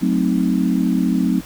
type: chord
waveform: sine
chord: F# diminished seventh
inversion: none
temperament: equal with one note detuned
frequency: 185 / 220 / 260.1 / 311.1 Hz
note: F#3 / A3 / C4 / Eb4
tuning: 0 / 0 / -10 / 0 cents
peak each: -19 / -21 / -19 / -23 dBFS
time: 0.01-1.41 s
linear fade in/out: 20 ms
effects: pink hiss -39 dBFS RMS until 1.45 s